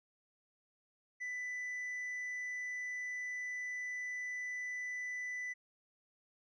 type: tone with tanh clipping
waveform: sine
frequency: 1990 Hz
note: B6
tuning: 13 cents sharp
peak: -39 dBFS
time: 1.2-5.54 s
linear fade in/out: 20 ms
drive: 3 dB
effects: none